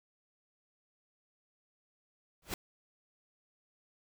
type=noise with exponential growth; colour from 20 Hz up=pink; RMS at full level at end=-32 dBFS; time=2.42-2.54 s; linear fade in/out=2 ms; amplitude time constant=24 ms; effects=none